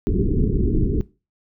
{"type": "low-pass noise", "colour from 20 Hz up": "pink", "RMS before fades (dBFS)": -19, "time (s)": [0.07, 1.01], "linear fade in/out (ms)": 0, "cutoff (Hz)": 430, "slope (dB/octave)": 96, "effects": ["noise-tail reverb RT60 0.3 s tail -20 dB re dry"]}